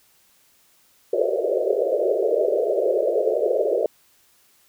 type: band-pass noise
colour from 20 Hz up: pink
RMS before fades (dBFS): -21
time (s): 1.13-3.86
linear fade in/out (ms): 2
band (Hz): 370 to 640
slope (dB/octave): 96
effects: white hiss -59 dBFS RMS until 4.68 s